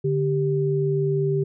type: tone pair together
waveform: sine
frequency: 145.95 / 392 Hz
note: D3 / G4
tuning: -10 / 0 cents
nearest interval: octave + perfect fourth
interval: 1710 cents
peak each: -22 dBFS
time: 0.04-1.44 s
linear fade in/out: 10 ms
effects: none